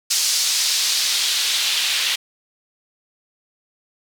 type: noise with band-pass filter sweep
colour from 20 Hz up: white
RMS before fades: -20 dBFS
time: 0.1-2.16 s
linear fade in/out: 10 ms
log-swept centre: 5400 to 3100 Hz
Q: 1.6
effects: none